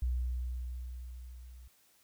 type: tone with level ramp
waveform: sine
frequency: 61.74 Hz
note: B1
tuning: in tune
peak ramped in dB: -28 to -49 dBFS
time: 0.02-1.68 s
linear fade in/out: 5 ms
effects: white hiss -67 dBFS RMS until 2.03 s